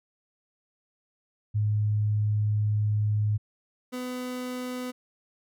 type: tone pair in turn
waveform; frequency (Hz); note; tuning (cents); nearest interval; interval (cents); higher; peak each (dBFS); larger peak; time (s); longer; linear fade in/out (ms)
sine / 30% pulse; 105.5 / 250.9; G#2 / B3; +28 / +28; octave + minor third; 1500; second; -22 / -29; first; 1.54-3.38 / 3.92-4.92; first; 20
effects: none